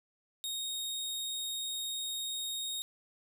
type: tone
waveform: sawtooth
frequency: 3729 Hz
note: A#7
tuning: in tune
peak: -32 dBFS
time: 0.44-2.82 s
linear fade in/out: 0 ms
effects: none